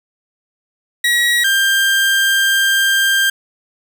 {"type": "tone pair in turn", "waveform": "30% pulse", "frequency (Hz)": [1912, 1588], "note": ["A#6", "G6"], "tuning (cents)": [43, 22], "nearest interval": "minor third", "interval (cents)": 321, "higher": "first", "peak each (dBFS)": -9, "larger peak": "neither", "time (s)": [[1.04, 1.44], [1.44, 3.3]], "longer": "second", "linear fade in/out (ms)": 5, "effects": []}